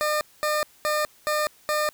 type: tone bursts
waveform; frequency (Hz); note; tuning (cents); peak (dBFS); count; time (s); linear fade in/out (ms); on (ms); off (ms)
20% pulse; 605; D#5; -49; -17; 5; 0.01-1.89; 0; 200; 220
effects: white hiss -56 dBFS RMS until 1.93 s